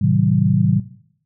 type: chord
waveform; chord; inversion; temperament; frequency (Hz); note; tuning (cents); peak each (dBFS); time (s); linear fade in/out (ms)
sine; A diminished seventh; none; just; 110 / 132 / 158.4 / 190.08; A2 / C3 / Eb3 / Gb3; 0 / +16 / +31 / +47; -18; 0.01-0.8; 10
effects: noise-tail reverb RT60 0.7 s tail -17 dB re dry